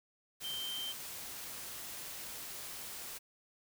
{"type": "tone in noise", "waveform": "sine", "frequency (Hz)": 3130, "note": "G7", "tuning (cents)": -3, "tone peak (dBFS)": -38, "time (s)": [0.43, 0.93], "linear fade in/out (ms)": 20, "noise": "white", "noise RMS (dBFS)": -45, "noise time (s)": [0.4, 3.19], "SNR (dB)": 4, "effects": []}